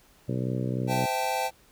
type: harmonic tone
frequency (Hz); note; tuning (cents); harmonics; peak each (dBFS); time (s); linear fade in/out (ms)
63.2; B1; +41; 2 / 3 / 4 / 5 / 6 / 7 / 8 / 9; -29 / -33 / -35 / -37 / -39 / -40 / -41 / -42; 0.28-1.06; 10
type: chord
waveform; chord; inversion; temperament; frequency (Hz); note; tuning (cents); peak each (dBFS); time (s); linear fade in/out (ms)
square; A minor seventh; first; equal with one note detuned; 515.2 / 659.3 / 784 / 880; C5 / E5 / G5 / A5; -27 / 0 / 0 / 0; -34 / -35 / -30 / -32; 0.87-1.51; 50
effects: pink hiss -59 dBFS RMS until 1.71 s